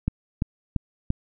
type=click train; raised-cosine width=5 ms; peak=-10 dBFS; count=4; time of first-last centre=0.08-1.104 s; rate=2.93 Hz; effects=none